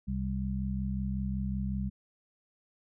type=harmonic tone; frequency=65.4 Hz; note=C2; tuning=in tune; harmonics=1 / 2 / 3; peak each=-34 / -37 / -33 dBFS; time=0.07-1.9 s; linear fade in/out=20 ms; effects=none